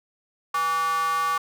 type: tone with high-pass filter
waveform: square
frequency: 163.7 Hz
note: E3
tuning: 12 cents flat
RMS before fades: -24 dBFS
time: 0.54-1.38 s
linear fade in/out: 5 ms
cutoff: 1100 Hz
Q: 7.7
effects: none